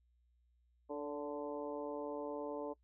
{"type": "harmonic tone with a mistuned harmonic", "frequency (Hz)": 146.83, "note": "D3", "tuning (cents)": 0, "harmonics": [2, 3, 4, 5, 6, 7], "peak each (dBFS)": [-45, -43, -44, -56, -49, -53], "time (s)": [0.89, 2.74], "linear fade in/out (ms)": 20, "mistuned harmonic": 4, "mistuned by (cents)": -28, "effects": ["noise-tail reverb RT60 0.1 s tail -22 dB re dry", "added 60 Hz sine -70 dBFS peak until 2.83 s"]}